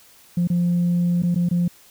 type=tone with dropouts; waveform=sine; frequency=174.61 Hz; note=F3; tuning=in tune; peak=-15 dBFS; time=0.37-1.68 s; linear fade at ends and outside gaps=5 ms; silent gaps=0.474-0.5 / 1.223-1.233 / 1.346-1.358 / 1.489-1.511 s; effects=tanh soft clip ceiling -14 dBFS + white hiss -51 dBFS RMS until 1.9 s